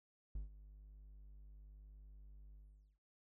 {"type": "tone with ADSR envelope", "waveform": "triangle", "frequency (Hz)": 50.5, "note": "G#1", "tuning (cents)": -48, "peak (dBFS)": -37, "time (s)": [0.35, 2.99], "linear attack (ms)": 5, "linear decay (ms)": 130, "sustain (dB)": -16, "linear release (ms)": 450, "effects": []}